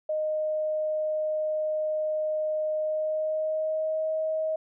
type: tone with pitch glide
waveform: sine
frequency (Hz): 618 to 631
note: D#5 to D#5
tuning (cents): -12 to +24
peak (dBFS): -25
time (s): 0.09-4.56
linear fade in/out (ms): 5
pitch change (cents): +36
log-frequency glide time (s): 2.76-4.08
effects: none